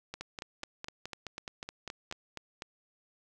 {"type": "two click trains", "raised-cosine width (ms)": 0.2, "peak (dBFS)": [-22, -22], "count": [11, 10], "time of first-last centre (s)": [[0.14, 2.621], [0.21, 2.113]], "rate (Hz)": [4.03, 4.73], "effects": []}